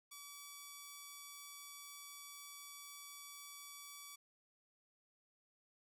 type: tone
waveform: 5% pulse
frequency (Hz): 1146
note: D6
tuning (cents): -43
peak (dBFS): -39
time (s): 0.11-4.16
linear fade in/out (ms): 10
effects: resampled to 32000 Hz